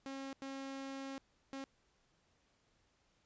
sawtooth tone bursts at uneven times, 271 Hz, C#4, 39 cents flat, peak -39 dBFS, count 3, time 0.06-0.33 / 0.42-1.18 / 1.53-1.64 s, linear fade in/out 0 ms, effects pink hiss -75 dBFS RMS until 3.25 s + resampled to 16000 Hz

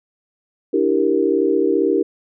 sine chord, E half-diminished seventh, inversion third, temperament equal, 293.7 / 329.6 / 392 / 466.2 Hz, D4 / E4 / G4 / Bb4, 0 / 0 / 0 / 0 cents, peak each -21 / -20 / -18 / -20 dBFS, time 0.73-2.03 s, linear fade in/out 10 ms, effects none

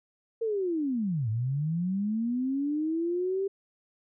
sine linear two-way sweep, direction down then up, 464.7 to 105.5 to 396.3 Hz, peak -26 dBFS, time 0.41-3.48 s, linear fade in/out 10 ms, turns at 1.29 s, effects none

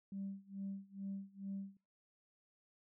sine tone with tremolo, 196 Hz, G3, in tune, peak -39 dBFS, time 0.12-1.77 s, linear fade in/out 2 ms, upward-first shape sine, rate 2.3 Hz, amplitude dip 95%, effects noise-tail reverb RT60 0.3 s tail -22 dB re dry + tanh soft clip ceiling -36 dBFS

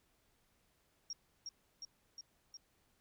sine tone with echo, 5588 Hz, F8, in tune, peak -40 dBFS, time 1.1-1.13 s, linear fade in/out 2 ms, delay 360 ms, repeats 4, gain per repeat -2 dB, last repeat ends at 2.57 s, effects pink hiss -75 dBFS RMS until 3 s

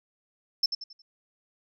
sine tone with echo, 5300 Hz, E8, 9 cents sharp, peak -18 dBFS, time 0.63-0.66 s, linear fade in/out 5 ms, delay 90 ms, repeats 4, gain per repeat -9 dB, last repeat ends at 1.02 s, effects tanh soft clip ceiling -18 dBFS

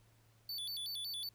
square tone with vibrato, 3951 Hz, B7, in tune, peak -40 dBFS, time 0.49-1.29 s, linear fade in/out 2 ms, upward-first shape square, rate 5.4 Hz, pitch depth 230 cents each way, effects added 112 Hz sine -67 dBFS peak until 1.34 s + pink hiss -71 dBFS RMS until 1.34 s

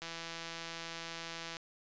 click train, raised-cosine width 0.2 ms, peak -25 dBFS, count 258, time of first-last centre 0.02-1.568 s, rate 166 Hz, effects resampled to 16000 Hz

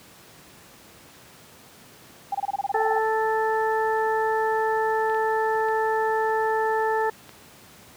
sine tone bursts, 798 Hz, G5, 31 cents sharp, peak -22 dBFS, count 13, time 2.32-2.984 s, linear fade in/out 5 ms, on 28 ms, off 25 ms
harmonic tone, 440 Hz, A4, in tune, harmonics 1 / 2 / 3 / 4, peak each -24 / -24 / -34 / -30 dBFS, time 2.74-7.1 s, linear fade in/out 5 ms
clicks, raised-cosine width 0.3 ms, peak -26 dBFS, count 4, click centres 5.098 / 5.146 / 5.686 / 7.293 s
effects pink hiss -49 dBFS RMS until 7.96 s + high-pass 100 Hz 12 dB/octave

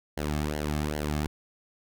sawtooth tone with flanger, 74.9 Hz, D2, 35 cents sharp, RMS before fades -30 dBFS, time 0.17-1.27 s, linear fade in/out 5 ms, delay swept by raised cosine 0.81 to 2.11 ms, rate 2.5 Hz, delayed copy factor -0.75, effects none

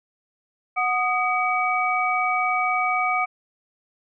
sine tone cluster, 736 / 1239 / 2276 Hz, F#5 / D#6 / C#7, -9 / -8 / +45 cents, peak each -24 dBFS, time 0.76-3.26 s, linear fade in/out 20 ms, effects none

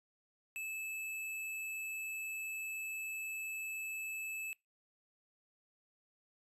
square tone, 2613 Hz, E7, 16 cents flat, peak -40 dBFS, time 0.56-4.53 s, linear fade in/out 0 ms, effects noise-tail reverb RT60 0.2 s tail -22 dB re dry + resampled to 32000 Hz

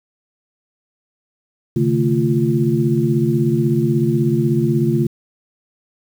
sine tone cluster, 132.9 / 149.2 / 223.1 / 346.7 Hz, C3 / D3 / A3 / F4, +27 / +28 / +24 / -13 cents, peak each -19 dBFS, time 1.76-5.07 s, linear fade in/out 5 ms, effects 7-bit

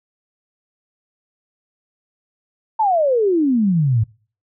sine exponential sweep, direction down, 913 to 103.83 Hz, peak -13 dBFS, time 2.79-4.04 s, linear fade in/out 10 ms, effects noise-tail reverb RT60 0.4 s tail -24 dB re dry

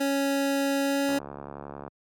25% pulse tone with pitch glide, 277.2 to 279 Hz, C#4 to C#4, 0 to +11 cents, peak -20 dBFS, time 0-1.19 s, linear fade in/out 10 ms, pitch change +11 cents, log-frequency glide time 0.82-1 s
click train, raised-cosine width 1 ms, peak -24 dBFS, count 57, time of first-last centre 1.09-1.879 s, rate 71 Hz
effects high-pass 100 Hz 12 dB/octave

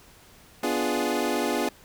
25% pulse chord, B diminished seventh, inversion none, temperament equal, 246.9 / 293.7 / 349.2 / 415.3 Hz, B3 / D4 / F4 / Ab4, 0 / 0 / 0 / 0 cents, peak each -26 dBFS, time 0.63-1.69 s, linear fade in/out 5 ms, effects pink hiss -53 dBFS RMS until 1.84 s

